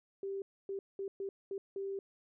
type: tone bursts at uneven times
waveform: sine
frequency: 392 Hz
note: G4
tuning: in tune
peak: -36 dBFS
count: 6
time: 0.23-0.42 / 0.69-0.79 / 0.99-1.08 / 1.2-1.29 / 1.51-1.58 / 1.76-1.99 s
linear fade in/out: 2 ms
effects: none